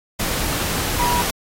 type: tone in noise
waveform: sine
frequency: 968 Hz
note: B5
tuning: 35 cents flat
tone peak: -18 dBFS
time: 0.99-1.22 s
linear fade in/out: 10 ms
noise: pink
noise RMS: -22 dBFS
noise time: 0.19-1.31 s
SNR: +1 dB
effects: AAC 48 kbps